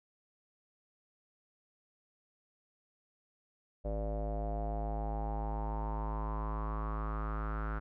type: tone with low-pass filter sweep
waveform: square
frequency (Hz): 53.5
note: A1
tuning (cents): -48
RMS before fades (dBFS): -36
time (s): 3.84-7.8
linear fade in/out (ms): 20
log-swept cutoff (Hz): 590 to 1400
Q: 6.3
effects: none